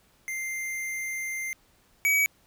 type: tone pair in turn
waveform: square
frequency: 2093 / 2272 Hz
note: C7 / C#7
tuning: 0 / +42 cents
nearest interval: minor second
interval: 142 cents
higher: second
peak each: -31 / -21 dBFS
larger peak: second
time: 0.28-1.53 / 2.05-2.26 s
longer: first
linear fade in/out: 0 ms
effects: pink hiss -63 dBFS RMS until 2.46 s